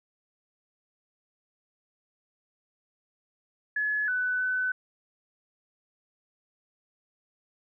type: tone with pitch steps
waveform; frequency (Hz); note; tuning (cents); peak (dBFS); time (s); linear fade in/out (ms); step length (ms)
sine; 1703 / 1497 / 1507; G#6 / F#6 / F#6; +43 / +20 / +31; -25; 3.76-4.72; 5; 320
effects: none